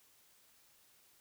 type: silence
effects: white hiss -67 dBFS RMS until 1.2 s